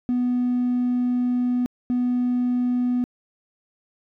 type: tone pair in turn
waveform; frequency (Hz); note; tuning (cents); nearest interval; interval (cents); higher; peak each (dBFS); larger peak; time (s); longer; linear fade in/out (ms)
triangle; 246.9 / 246.9; B3 / B3; 0 / 0; unison; 0; neither; -16; neither; 0.09-1.66 / 1.9-3.04; first; 0
effects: tanh soft clip ceiling -15 dBFS